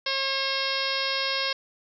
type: harmonic tone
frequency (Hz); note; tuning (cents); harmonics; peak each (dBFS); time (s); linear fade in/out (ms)
540; C#5; -45; 1 / 2 / 3 / 4 / 5 / 6 / 7 / 8 / 9 / 10; -34 / -34 / -34 / -34 / -34 / -34 / -34 / -34 / -34 / -34; 0.06-1.53; 5
effects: none